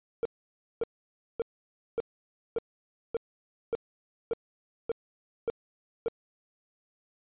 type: tone bursts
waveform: triangle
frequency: 461.4 Hz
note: A#4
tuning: 18 cents flat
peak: -23 dBFS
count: 11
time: 0.23-6.083 s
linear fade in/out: 0 ms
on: 23 ms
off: 560 ms
effects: tanh soft clip ceiling -20 dBFS + resampled to 8000 Hz